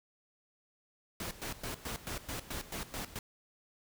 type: noise with tremolo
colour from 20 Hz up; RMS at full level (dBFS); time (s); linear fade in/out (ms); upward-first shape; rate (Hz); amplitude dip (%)
pink; -39; 1.2-3.19; 2; square; 4.6; 80
effects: none